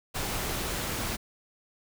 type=noise; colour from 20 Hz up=pink; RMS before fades=-32 dBFS; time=0.14-1.17 s; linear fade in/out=20 ms; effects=none